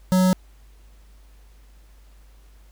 square tone with notch filter, 185 Hz, F#3, in tune, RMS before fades -17 dBFS, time 0.12-0.33 s, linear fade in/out 0 ms, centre 2400 Hz, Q 1.1, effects added 50 Hz sine -47 dBFS peak until 2.71 s + pink hiss -60 dBFS RMS until 2.71 s

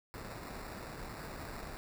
pink noise with sample-and-hold, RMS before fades -45 dBFS, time 0.14-1.77 s, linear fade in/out 0 ms, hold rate 3150 Hz, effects none

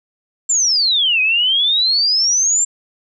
sine exponential two-way sweep, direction down then up, 7459 to 2489 to 7459 Hz, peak -12 dBFS, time 0.49-2.65 s, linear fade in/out 10 ms, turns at 1.21 s, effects none

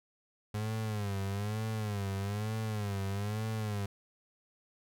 35% pulse tone with vibrato, 103.83 Hz, G#2, in tune, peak -31 dBFS, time 0.54-3.86 s, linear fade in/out 5 ms, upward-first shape sine, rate 1.1 Hz, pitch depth 110 cents each way, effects none

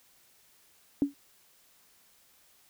sine tone with exponential decay, 282.1 Hz, C#4, 30 cents sharp, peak -18 dBFS, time 1.02-1.14 s, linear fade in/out 1 ms, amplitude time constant 25 ms, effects white hiss -63 dBFS RMS until 2.69 s

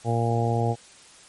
harmonic tone, 116.54 Hz, A#2, in tune, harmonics 1 / 2 / 3 / 4 / 5 / 6 / 7, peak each -23 / -31 / -32 / -29 / -35 / -30 / -30 dBFS, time 0.04-0.76 s, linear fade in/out 50 ms, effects white hiss -50 dBFS RMS until 1.28 s + MP3 48 kbps

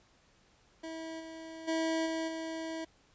25% pulse tone with level steps, 323.7 Hz, E4, 31 cents flat, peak -36 / -40 / -26 / -29 / -33 dBFS, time 0.83-2.85 s, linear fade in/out 10 ms, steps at 1.19 / 1.67 / 2.05 / 2.27 s, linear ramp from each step 20 ms, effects pink hiss -66 dBFS RMS until 3.14 s + resampled to 16000 Hz

